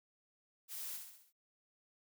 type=noise with echo; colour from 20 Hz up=blue; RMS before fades=-45 dBFS; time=0.68-1 s; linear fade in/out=50 ms; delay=66 ms; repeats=5; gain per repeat=-5 dB; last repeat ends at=1.33 s; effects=none